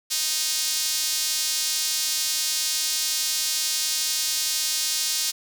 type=tone with high-pass filter; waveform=sawtooth; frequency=311.1 Hz; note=D#4; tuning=in tune; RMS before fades=-25 dBFS; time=0.1-5.32 s; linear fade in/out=20 ms; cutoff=4900 Hz; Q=1.4; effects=none